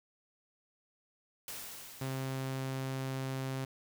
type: noise with exponential decay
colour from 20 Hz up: white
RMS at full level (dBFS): -42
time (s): 1.48-3.65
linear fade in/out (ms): 1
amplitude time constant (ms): 470
type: tone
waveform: sawtooth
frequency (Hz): 132.8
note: C3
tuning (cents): +26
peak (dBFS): -31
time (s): 2.01-3.65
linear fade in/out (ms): 5
effects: none